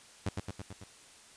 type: tone with echo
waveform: sawtooth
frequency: 98 Hz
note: G2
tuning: in tune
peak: -26 dBFS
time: 0.26-0.29 s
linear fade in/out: 5 ms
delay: 110 ms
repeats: 5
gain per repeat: -3 dB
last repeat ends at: 0.84 s
effects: white hiss -56 dBFS RMS until 1.36 s + resampled to 22050 Hz